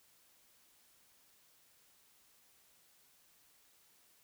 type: silence
effects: white hiss -68 dBFS RMS until 4.23 s